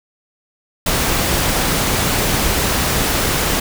pink noise, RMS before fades -17 dBFS, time 0.86-3.6 s, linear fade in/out 5 ms, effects none

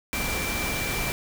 sine tone in noise, 2349 Hz, D7, in tune, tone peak -31 dBFS, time 0.13-1.12 s, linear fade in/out 0 ms, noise pink, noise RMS -29 dBFS, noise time 0.13-1.12 s, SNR -5 dB, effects none

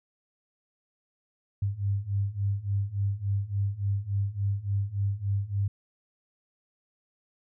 sine beating tone pair, 98 / 101.5 Hz, G2 / G#2, 0 / -39 cents, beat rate 3.5 Hz, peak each -30 / -28 dBFS, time 1.62-5.68 s, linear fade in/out 5 ms, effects none

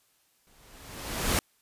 pink noise with exponential growth, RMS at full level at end -23 dBFS, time 0.47-1.39 s, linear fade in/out 1 ms, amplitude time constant 200 ms, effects white hiss -68 dBFS RMS until 1.61 s + resampled to 32000 Hz

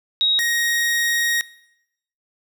sine / sawtooth tone pair in turn, 3792 / 1877.5 Hz, A#7 / A#6, +29 / +12 cents, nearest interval octave, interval 1217 cents, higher first, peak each -15 dBFS, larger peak neither, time 0.21-0.39 / 0.39-1.41 s, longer second, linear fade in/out 0 ms, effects noise-tail reverb RT60 0.8 s tail -20 dB re dry

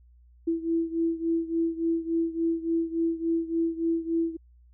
sine beating tone pair, 330 / 333.5 Hz, E4 / E4, +2 / +20 cents, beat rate 3.5 Hz, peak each -26 / -29 dBFS, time 0.47-4.37 s, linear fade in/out 10 ms, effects added 60 Hz sine -53 dBFS peak until 4.73 s

